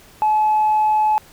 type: tone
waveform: sine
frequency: 857 Hz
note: A5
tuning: 46 cents flat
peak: -12 dBFS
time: 0.22-1.18 s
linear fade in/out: 0 ms
effects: tanh soft clip ceiling -10 dBFS + pink hiss -47 dBFS RMS until 1.32 s